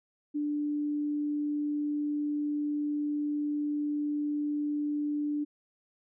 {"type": "tone", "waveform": "sine", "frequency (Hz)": 294.8, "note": "D4", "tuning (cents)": 7, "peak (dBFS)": -28, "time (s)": [0.34, 5.45], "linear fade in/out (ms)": 20, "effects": []}